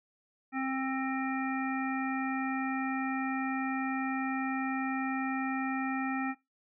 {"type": "harmonic tone", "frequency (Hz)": 265, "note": "C4", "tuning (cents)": 22, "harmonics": [1, 3, 5, 7, 9], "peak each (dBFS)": [-32, -37, -39, -40, -42], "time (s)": [0.52, 6.35], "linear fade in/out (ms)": 50, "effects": ["noise-tail reverb RT60 0.2 s tail -20 dB re dry"]}